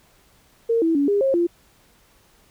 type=tone with pitch steps; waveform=sine; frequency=459.9 / 327.8 / 283.7 / 405.5 / 538 / 344.5 Hz; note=A#4 / E4 / C#4 / G#4 / C5 / F4; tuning=-23 / -10 / +40 / -41 / +48 / -24 cents; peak=-16 dBFS; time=0.69-1.47 s; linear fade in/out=10 ms; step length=130 ms; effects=pink hiss -57 dBFS RMS until 2.5 s